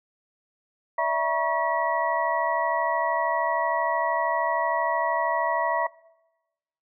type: tone cluster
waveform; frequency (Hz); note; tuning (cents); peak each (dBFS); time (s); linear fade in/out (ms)
sine; 586 / 659 / 957 / 1108 / 1934; D5 / E5 / A#5 / C#6 / B6; -4 / -1 / +45 / -1 / -37; -32 / -26 / -25 / -30 / -31; 0.98-5.87; 5
effects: noise-tail reverb RT60 1.0 s tail -22 dB re dry